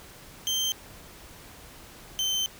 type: tone pair in turn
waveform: 30% pulse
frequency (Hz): 3136 / 3093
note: G7 / G7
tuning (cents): 0 / -24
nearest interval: unison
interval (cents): 24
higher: first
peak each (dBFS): -22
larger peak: neither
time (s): 0.47-0.72 / 2.19-2.46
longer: second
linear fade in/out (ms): 0
effects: pink hiss -48 dBFS RMS until 2.59 s